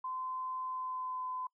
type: tone with pitch glide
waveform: sine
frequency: 1029 to 1017.2 Hz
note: C6 to C6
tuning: -29 to -49 cents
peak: -36 dBFS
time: 0.04-1.47 s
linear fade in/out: 5 ms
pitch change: -20 cents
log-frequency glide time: 0.64-1.27 s
effects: noise-tail reverb RT60 0.1 s tail -24 dB re dry